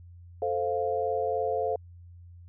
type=chord; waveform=sine; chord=F major; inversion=first; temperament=equal; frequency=440 / 523.3 / 698.5 Hz; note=A4 / C5 / F5; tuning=0 / 0 / 0 cents; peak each=-30 dBFS; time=0.42-1.76 s; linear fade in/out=2 ms; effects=added 87 Hz sine -46 dBFS peak until 2.48 s